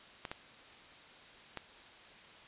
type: clicks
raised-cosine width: 0.3 ms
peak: -23 dBFS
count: 3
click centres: 0.252 / 0.315 / 1.573 s
effects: white hiss -55 dBFS RMS until 2.47 s + resampled to 8000 Hz